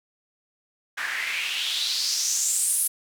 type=noise with band-pass filter sweep; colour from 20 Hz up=white; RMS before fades=-26 dBFS; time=0.97-2.88 s; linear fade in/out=10 ms; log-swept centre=1600 to 11000 Hz; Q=4.3; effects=none